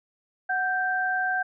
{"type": "tone pair together", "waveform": "sine", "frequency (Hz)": [740, 1568], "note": ["F#5", "G6"], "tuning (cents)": [0, 0], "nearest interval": "octave + minor second", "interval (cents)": 1300, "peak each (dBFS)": [-27, -25], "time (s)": [0.49, 1.43], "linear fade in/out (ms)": 10, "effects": []}